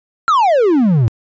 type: exponential sweep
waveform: triangle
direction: down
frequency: 1395 to 104.5 Hz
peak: -7 dBFS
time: 0.28-1.08 s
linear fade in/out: 0 ms
effects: resampled to 16000 Hz